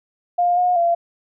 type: tone with pitch steps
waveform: sine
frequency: 705 / 719 / 685 Hz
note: F5 / F#5 / F5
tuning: +16 / -50 / -34 cents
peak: -14 dBFS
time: 0.38-0.95 s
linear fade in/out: 10 ms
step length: 190 ms
effects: none